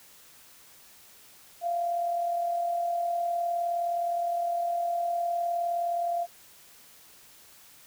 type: tone with amplitude modulation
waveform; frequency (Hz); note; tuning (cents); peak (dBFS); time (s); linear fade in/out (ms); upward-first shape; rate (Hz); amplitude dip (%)
sine; 691; F5; -19; -24; 1.61-6.27; 50; sine; 39.5; 40
effects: white hiss -54 dBFS RMS until 7.86 s